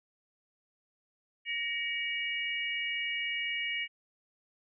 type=tone cluster; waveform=sine; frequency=1879 / 2271 / 2871 Hz; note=A#6 / C#7 / F7; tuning=+13 / +41 / +47 cents; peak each=-38 / -34 / -36 dBFS; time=1.45-3.88 s; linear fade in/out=50 ms; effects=none